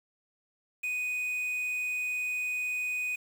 triangle tone with quantisation, 2489 Hz, D#7, in tune, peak -28 dBFS, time 0.83-3.16 s, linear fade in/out 10 ms, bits 8, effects none

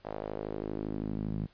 sawtooth tone with band-pass filter sweep, 52.6 Hz, G#1, 23 cents sharp, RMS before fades -36 dBFS, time 0.04-1.47 s, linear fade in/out 20 ms, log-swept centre 670 to 170 Hz, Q 1.9, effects pink hiss -64 dBFS RMS until 1.53 s + resampled to 11025 Hz

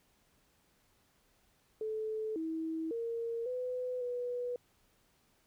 sine tone with pitch steps, 435.6 / 322.2 / 462.7 / 502 / 489.8 Hz, A4 / E4 / A#4 / B4 / B4, -17 / -39 / -13 / +28 / -14 cents, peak -34 dBFS, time 1.81-4.56 s, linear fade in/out 2 ms, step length 550 ms, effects pink hiss -71 dBFS RMS until 5.46 s

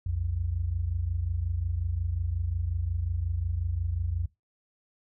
sine tone pair together, 61.74 / 87.3 Hz, B1 / F2, 0 / 0 cents, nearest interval tritone, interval 600 cents, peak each -32 / -28 dBFS, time 0.06-4.26 s, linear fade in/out 5 ms, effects noise-tail reverb RT60 0.2 s tail -21 dB re dry

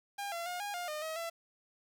sawtooth tone with pitch steps, 805 / 681 / 714 / 817 / 707 / 609 / 636 / 670 Hz, G5 / F5 / F5 / G#5 / F5 / D#5 / D#5 / E5, +46 / -44 / +38 / -29 / +21 / -37 / +38 / +28 cents, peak -33 dBFS, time 0.18-1.3 s, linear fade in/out 10 ms, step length 140 ms, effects 10-bit

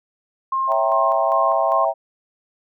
sine tone with tremolo, 1064 Hz, C6, 29 cents sharp, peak -18 dBFS, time 0.52-1.85 s, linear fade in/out 5 ms, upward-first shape square, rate 2.5 Hz, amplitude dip 45%
sine chord, C# diminished seventh, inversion none, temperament equal, 554.4 / 659.3 / 784 / 932.3 Hz, C#5 / E5 / G5 / Bb5, 0 / 0 / 0 / 0 cents, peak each -25 / -19 / -22 / -25 dBFS, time 0.67-1.94 s, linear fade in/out 50 ms
effects none

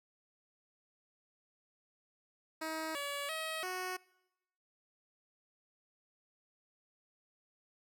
10% pulse tone with pitch steps, 317.9 / 569 / 637 / 368.2 Hz, D#4 / C#5 / D#5 / F#4, +37 / +45 / +41 / -8 cents, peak -29 dBFS, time 2.61-3.97 s, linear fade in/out 10 ms, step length 340 ms, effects noise-tail reverb RT60 0.9 s tail -23 dB re dry

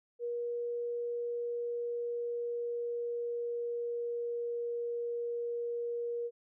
sine tone with pitch glide, 477 to 473.7 Hz, A#4 to A#4, +40 to +28 cents, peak -33 dBFS, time 0.19-6.31 s, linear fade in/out 50 ms, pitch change -12 cents, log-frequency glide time 0.7-4.68 s, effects none

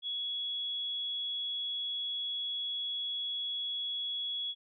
sine tone, 3360 Hz, G#7, 19 cents sharp, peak -33 dBFS, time 0.02-4.55 s, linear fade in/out 50 ms, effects none

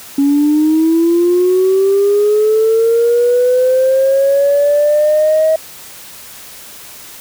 sine linear sweep, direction up, 277.2 to 638 Hz, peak -7 dBFS, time 0.18-5.56 s, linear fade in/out 5 ms, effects tanh soft clip ceiling -4 dBFS + white hiss -34 dBFS RMS until 7.2 s

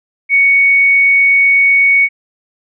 sine tone, 2228 Hz, C#7, 8 cents sharp, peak -6 dBFS, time 0.29-2.09 s, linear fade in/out 50 ms, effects none

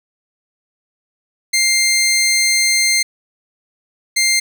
15% pulse tone pair in turn, 2100 / 2100 Hz, C7 / C7, +6 / +6 cents, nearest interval unison, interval 0 cents, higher neither, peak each -6 dBFS, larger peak neither, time 1.53-3.03 / 4.16-4.4 s, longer first, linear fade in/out 10 ms, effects none

